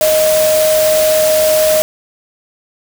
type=tone in noise; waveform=sine; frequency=622.3 Hz; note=D#5; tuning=in tune; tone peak=-9 dBFS; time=0.01-1.82 s; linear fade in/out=0 ms; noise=white; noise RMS=-18 dBFS; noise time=0.01-1.82 s; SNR=+6 dB; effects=none